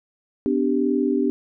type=chord; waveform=sine; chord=G major; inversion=first; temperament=equal with one note detuned; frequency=252 / 293.7 / 392 Hz; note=B3 / D4 / G4; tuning=+35 / 0 / 0 cents; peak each=-22 / -22 / -23 dBFS; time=0.46-1.3 s; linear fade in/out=0 ms; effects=none